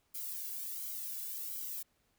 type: noise with flanger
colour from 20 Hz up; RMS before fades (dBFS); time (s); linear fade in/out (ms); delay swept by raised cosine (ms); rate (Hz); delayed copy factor
violet; -41; 0.14-1.83; 10; 1.1 to 1.61; 1.4; -1
effects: pink hiss -75 dBFS RMS until 2.18 s